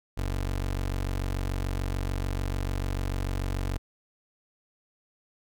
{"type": "tone", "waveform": "25% pulse", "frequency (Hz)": 46.82, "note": "F#1", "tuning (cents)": 21, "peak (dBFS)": -24, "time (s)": [0.17, 3.78], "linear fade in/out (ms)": 10, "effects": []}